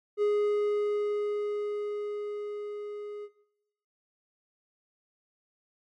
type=tone with level ramp; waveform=triangle; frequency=415.3 Hz; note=G#4; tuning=in tune; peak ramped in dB=-20 to -35 dBFS; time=0.17-3.29 s; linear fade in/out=50 ms; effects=noise-tail reverb RT60 0.8 s tail -17 dB re dry + MP3 48 kbps